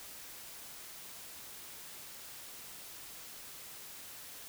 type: silence
effects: white hiss -49 dBFS RMS until 4.48 s